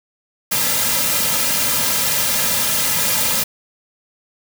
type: noise with comb filter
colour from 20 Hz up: white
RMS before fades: -18 dBFS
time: 0.51-3.44 s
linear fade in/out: 10 ms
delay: 2.7 ms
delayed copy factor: -0.9
effects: none